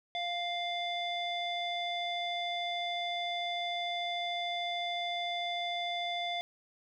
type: tone with low-pass filter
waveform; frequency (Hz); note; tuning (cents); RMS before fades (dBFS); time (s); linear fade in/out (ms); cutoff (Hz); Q
square; 698.5; F5; 0; -35; 0.15-6.41; 0; 3200; 6.7
effects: none